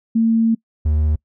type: tone pair in turn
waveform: sine / triangle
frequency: 226.3 / 76.33 Hz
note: A3 / D#2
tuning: +49 / -33 cents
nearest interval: octave + perfect fifth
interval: 1882 cents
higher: first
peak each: -12 dBFS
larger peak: neither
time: 0.15-0.55 / 0.85-1.16 s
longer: first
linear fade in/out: 10 ms
effects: noise-tail reverb RT60 0.1 s tail -25 dB re dry